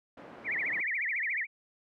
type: band-pass noise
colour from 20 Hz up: pink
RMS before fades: -49 dBFS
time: 0.17-0.81 s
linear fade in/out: 5 ms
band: 240 to 1400 Hz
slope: 12 dB/octave
type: tone with vibrato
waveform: sine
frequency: 2045 Hz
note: C7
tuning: 40 cents flat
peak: -29 dBFS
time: 0.44-1.47 s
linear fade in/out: 50 ms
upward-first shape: triangle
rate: 14 Hz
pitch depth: 290 cents each way
effects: none